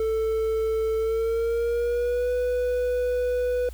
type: tone with pitch glide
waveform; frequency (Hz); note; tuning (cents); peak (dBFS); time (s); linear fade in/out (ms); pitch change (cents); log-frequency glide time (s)
triangle; 442.9 to 494.3; A4 to B4; +11 to +1; -20; 0-3.69; 2; +190; 0.97-2.31
effects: added 60 Hz sine -36 dBFS peak until 3.73 s + white hiss -53 dBFS RMS until 3.73 s